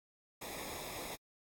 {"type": "noise with comb filter", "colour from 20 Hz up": "pink", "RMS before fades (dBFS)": -45, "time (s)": [0.41, 1.16], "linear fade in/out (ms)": 10, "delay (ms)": 0.67, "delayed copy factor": -0.7, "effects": ["AAC 64 kbps"]}